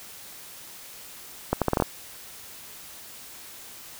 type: accelerating click train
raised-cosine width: 1 ms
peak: -7 dBFS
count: 7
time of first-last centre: 1.53-1.823 s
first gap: 87 ms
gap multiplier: 0.76
effects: white hiss -44 dBFS RMS until 3.99 s